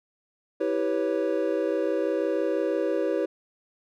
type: chord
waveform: triangle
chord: C# half-diminished seventh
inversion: first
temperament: equal with one note detuned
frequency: 326 / 392 / 493.9 / 554.4 Hz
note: E4 / G4 / B4 / C#5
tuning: -19 / 0 / 0 / 0 cents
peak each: -27 dBFS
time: 0.6-3.26 s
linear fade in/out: 10 ms
effects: none